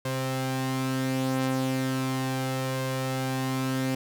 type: tone pair together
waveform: sawtooth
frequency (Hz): 131.12 / 262.6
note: C3 / C4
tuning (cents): +4 / +6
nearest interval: octave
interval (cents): 1202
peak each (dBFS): -25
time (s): 0.05-3.95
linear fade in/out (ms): 5
effects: none